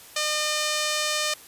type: tone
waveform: 5% pulse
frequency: 606 Hz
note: D#5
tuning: 46 cents flat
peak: -12 dBFS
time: 0.16-1.34 s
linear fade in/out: 5 ms
effects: white hiss -47 dBFS RMS until 1.47 s + resampled to 32000 Hz